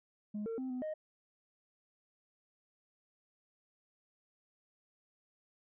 sine tone with pitch steps, 209.2 / 454.5 / 259.8 / 252.4 / 620 Hz, G#3 / A#4 / C4 / B3 / D#5, +13 / -44 / -12 / +38 / -6 cents, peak -34 dBFS, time 0.34-0.94 s, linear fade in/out 10 ms, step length 120 ms, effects tanh soft clip ceiling -35 dBFS

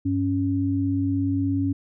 sine tone pair together, 98 / 277.2 Hz, G2 / C#4, 0 / 0 cents, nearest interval octave + tritone, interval 1800 cents, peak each -25 / -22 dBFS, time 0.05-1.73 s, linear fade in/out 10 ms, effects none

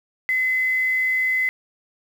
sine tone with quantisation, 2035 Hz, C7, 49 cents flat, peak -18 dBFS, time 0.29-1.49 s, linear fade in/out 0 ms, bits 7, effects none

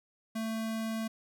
square tone, 222.8 Hz, A3, 22 cents sharp, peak -33 dBFS, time 0.35-1.08 s, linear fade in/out 10 ms, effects none

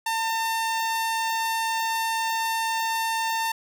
sawtooth tone, 902 Hz, A5, 43 cents sharp, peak -20 dBFS, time 0.06-3.52 s, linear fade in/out 5 ms, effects none

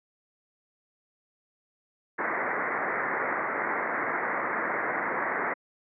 white low-pass noise, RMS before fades -29 dBFS, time 2.18-5.54 s, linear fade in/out 10 ms, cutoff 2100 Hz, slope 96 dB/octave, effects high-pass 300 Hz 12 dB/octave

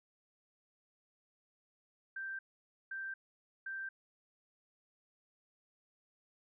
sine tone bursts, 1568 Hz, G6, in tune, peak -39 dBFS, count 3, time 2.16-3.89 s, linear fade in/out 5 ms, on 230 ms, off 520 ms, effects none

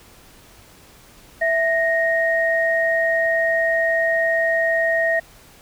sine tone pair together, 659.3 / 1864.7 Hz, E5 / A#6, 0 / 0 cents, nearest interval octave + tritone, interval 1800 cents, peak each -19 dBFS, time 1.41-5.2 s, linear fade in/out 10 ms, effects pink hiss -48 dBFS RMS until 5.61 s

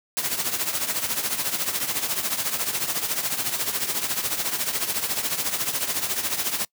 white noise with tremolo, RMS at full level -23 dBFS, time 0.17-6.65 s, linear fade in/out 0 ms, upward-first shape triangle, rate 14 Hz, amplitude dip 75%, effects noise-tail reverb RT60 0.1 s tail -25 dB re dry + high-pass 100 Hz 12 dB/octave

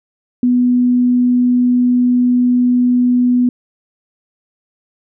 sine tone, 246.9 Hz, B3, in tune, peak -9 dBFS, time 0.43-3.49 s, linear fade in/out 2 ms, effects none

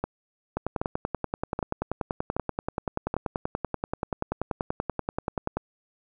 two click trains, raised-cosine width 1 ms, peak -13 / -13 dBFS, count 5 / 53, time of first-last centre 0.04-3.141 / 0.57-5.57 s, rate 1.29 / 10.4 Hz, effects none

